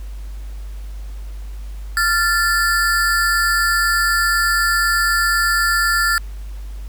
square ring-modulated tone, 1568 Hz, G6, in tune, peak -12 dBFS, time 1.97-6.18 s, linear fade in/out 0 ms, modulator 186 Hz, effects added 50 Hz sine -27 dBFS peak until 6.88 s + pink hiss -48 dBFS RMS until 6.88 s

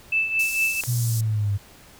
sine tone with tremolo, 2637 Hz, E7, in tune, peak -17 dBFS, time 0.12-0.81 s, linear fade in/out 5 ms, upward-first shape triangle, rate 4.4 Hz, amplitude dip 70%
pink band-pass noise, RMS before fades -33 dBFS, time 0.39-1.21 s, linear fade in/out 5 ms, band 5500 to 16000 Hz, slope 24 dB/octave
click, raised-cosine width 0.3 ms, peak -15 dBFS, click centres 0.837 s
sine linear sweep, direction down, 123.47 to 99 Hz, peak -20 dBFS, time 0.87-1.58 s, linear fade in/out 20 ms
effects pink hiss -49 dBFS RMS until 1.99 s

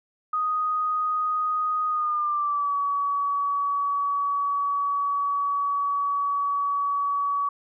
sine tone with pitch glide, 1244.5 to 1134.6 Hz, D#6 to C#6, 0 to +40 cents, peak -22 dBFS, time 0.33-7.49 s, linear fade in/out 5 ms, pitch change -160 cents, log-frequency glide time 1.88-2.76 s, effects none

